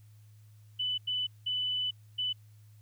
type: tone bursts at uneven times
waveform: sine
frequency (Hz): 2993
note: F#7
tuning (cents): +19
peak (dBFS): -29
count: 4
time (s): 0.79-0.98 / 1.07-1.27 / 1.46-1.91 / 2.18-2.33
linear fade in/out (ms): 10
effects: added 106 Hz sine -53 dBFS peak until 2.81 s + white hiss -70 dBFS RMS until 2.81 s